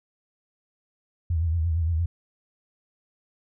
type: tone with vibrato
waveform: sine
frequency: 82.41 Hz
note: E2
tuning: in tune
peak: -21 dBFS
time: 1.3-2.06 s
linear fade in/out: 5 ms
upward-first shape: triangle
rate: 8.7 Hz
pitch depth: 110 cents each way
effects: none